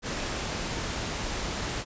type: noise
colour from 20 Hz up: pink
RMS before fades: -32 dBFS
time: 0.02-1.85 s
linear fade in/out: 50 ms
effects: resampled to 16000 Hz